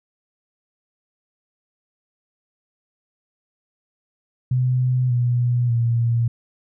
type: tone with pitch steps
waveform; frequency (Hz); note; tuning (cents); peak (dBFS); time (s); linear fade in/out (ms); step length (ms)
sine; 126.7 / 121.89 / 117.26; B2 / B2 / A#2; +45 / -22 / +11; -16; 4.51-6.28; 5; 590
effects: none